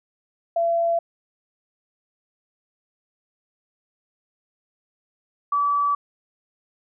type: tone pair in turn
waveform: sine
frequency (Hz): 676 / 1150.1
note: E5 / D6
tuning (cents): +43 / -37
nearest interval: major sixth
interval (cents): 920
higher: second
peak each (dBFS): -18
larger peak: neither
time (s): 0.56-0.99 / 5.52-5.95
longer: neither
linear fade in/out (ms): 5
effects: none